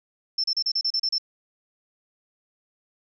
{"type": "tone bursts", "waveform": "sine", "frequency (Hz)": 5340, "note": "E8", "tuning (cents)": 22, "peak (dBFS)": -21, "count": 9, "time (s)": [0.38, 1.183], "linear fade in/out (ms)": 5, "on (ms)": 59, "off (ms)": 34, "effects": []}